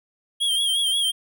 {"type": "tone with vibrato", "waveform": "square", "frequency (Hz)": 3238, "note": "G#7", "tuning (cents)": -45, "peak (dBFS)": -20, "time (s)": [0.4, 1.12], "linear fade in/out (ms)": 20, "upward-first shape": "sine", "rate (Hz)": 5.6, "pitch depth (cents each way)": 60, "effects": []}